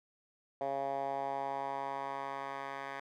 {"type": "tone with band-pass filter sweep", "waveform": "10% pulse", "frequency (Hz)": 137.6, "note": "C#3", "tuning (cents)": -12, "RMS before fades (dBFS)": -38, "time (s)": [0.61, 3], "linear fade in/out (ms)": 2, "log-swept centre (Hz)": [660, 1400], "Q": 3, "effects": []}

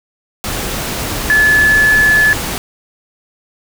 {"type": "tone in noise", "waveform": "sine", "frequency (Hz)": 1723, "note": "A6", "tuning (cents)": -37, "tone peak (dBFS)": -7, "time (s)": [1.3, 2.33], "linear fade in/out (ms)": 0, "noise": "pink", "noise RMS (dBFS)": -20, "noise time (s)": [0.44, 2.58], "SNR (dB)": 10, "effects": []}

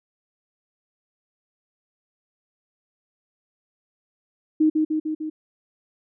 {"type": "tone with echo", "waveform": "sine", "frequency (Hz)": 311, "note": "D#4", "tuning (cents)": -1, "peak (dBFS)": -14, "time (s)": [4.6, 4.7], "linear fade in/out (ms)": 10, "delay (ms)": 150, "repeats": 4, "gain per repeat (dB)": -3, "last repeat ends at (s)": 5.3, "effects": []}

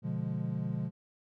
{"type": "chord", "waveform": "triangle", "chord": "B diminished seventh", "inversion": "none", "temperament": "equal", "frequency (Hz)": [123.47, 146.83, 174.61, 207.7], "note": ["B2", "D3", "F3", "Ab3"], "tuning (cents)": [0, 0, 0, 0], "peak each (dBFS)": [-35, -35, -34, -37], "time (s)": [0.02, 0.91], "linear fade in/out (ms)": 50, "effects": []}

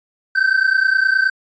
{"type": "tone pair together", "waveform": "triangle", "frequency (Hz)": [1530.5, 1560], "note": ["G6", "G6"], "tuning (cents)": [-42, -9], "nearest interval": "unison", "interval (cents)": 33, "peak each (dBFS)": -14, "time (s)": [0.35, 1.3], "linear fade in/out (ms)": 10, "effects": ["resampled to 16000 Hz"]}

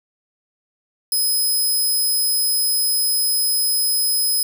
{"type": "tone", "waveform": "5% pulse", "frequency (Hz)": 5080, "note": "D#8", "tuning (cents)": 35, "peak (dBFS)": -11, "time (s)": [1.12, 4.43], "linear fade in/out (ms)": 2, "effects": ["7-bit"]}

